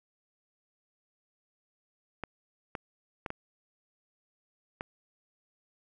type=clicks; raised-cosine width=0.5 ms; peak=-20 dBFS; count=5; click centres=2.237 / 2.752 / 3.262 / 3.304 / 4.809 s; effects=none